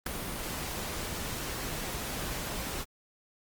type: noise with ADSR envelope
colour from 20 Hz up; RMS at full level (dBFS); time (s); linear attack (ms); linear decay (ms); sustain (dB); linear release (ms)
pink; -26; 0.06-2.85; 6; 3; -10; 37
effects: Opus 32 kbps